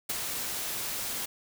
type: noise with ADSR envelope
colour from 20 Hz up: white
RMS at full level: -29 dBFS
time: 0.09-1.26 s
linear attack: 10 ms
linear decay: 23 ms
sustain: -5 dB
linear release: 11 ms
effects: none